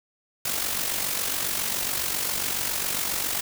white noise with amplitude modulation, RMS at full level -25 dBFS, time 0.45-3.41 s, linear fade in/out 5 ms, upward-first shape sine, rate 47.3 Hz, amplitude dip 55%, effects none

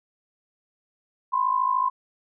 sine tone pair together, 1003.4 / 1057 Hz, B5 / C6, +27 / +17 cents, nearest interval minor second, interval 90 cents, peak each -23 dBFS, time 1.32-1.9 s, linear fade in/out 20 ms, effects none

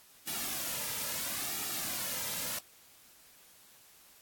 white noise with flanger, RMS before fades -36 dBFS, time 0.27-2.59 s, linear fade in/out 5 ms, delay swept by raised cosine 1.9 to 2.75 ms, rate 0.74 Hz, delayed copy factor -0.6, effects white hiss -59 dBFS RMS until 4.21 s + AAC 64 kbps

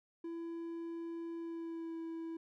triangle tone with pitch glide, 334.4 to 328.7 Hz, E4 to E4, +25 to -5 cents, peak -38 dBFS, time 0.24-2.37 s, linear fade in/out 5 ms, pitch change -30 cents, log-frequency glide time 1.37-1.98 s, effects none

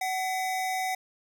square tone pair together, 752.5 / 2017 Hz, F#5 / B6, +29 / +36 cents, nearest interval octave + perfect fourth, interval 1707 cents, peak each -29 / -36 dBFS, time 0.01-0.95 s, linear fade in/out 5 ms, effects none

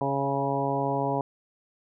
harmonic tone with a mistuned harmonic, 138.59 Hz, C#3, in tune, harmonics 1 / 2 / 3 / 4 / 5 / 6 / 7, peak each -32 / -32 / -32 / -32 / -32 / -32 / -32 dBFS, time 0.01-1.21 s, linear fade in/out 2 ms, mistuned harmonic 5, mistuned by -15 cents, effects none

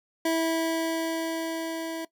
25% pulse tone with level ramp, 326.8 Hz, E4, 15 cents flat, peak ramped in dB -19 to -28 dBFS, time 0.25-2.05 s, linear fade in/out 5 ms, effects noise-tail reverb RT60 0.1 s tail -19 dB re dry

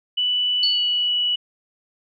sine tone with pitch glide, 2970 to 2944 Hz, F#7 to F#7, +6 to -9 cents, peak -18 dBFS, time 0.17-1.36 s, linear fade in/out 10 ms, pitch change -15 cents, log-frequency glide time 0.71-0.78 s
sine tone with exponential decay, 4435 Hz, C#8, in tune, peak -16 dBFS, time 0.63-1.09 s, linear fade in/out 2 ms, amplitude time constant 100 ms
effects none

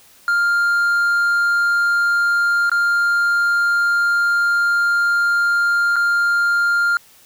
triangle tone with dropouts, 1400 Hz, F6, 4 cents sharp, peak -12 dBFS, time 0.28-6.97 s, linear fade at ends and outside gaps 1 ms, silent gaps 2.696-2.716 / 5.959-5.964 s, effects white hiss -49 dBFS RMS until 7.25 s

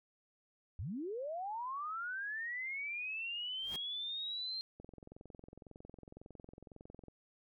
sine linear sweep, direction up, 68.5 to 4186 Hz, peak -38 dBFS, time 0.79-4.61 s, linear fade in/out 0 ms
pink noise with exponential growth, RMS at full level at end -45 dBFS, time 3.55-3.76 s, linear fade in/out 0 ms, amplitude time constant 44 ms
click train, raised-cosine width 2 ms, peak -39 dBFS, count 51, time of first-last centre 4.8-7.083 s, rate 21.9 Hz
effects none

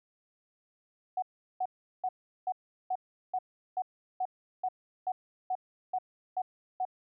sine tone bursts, 742 Hz, F#5, 5 cents sharp, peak -28 dBFS, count 14, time 1.17-6.852 s, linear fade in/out 5 ms, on 53 ms, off 380 ms, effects none

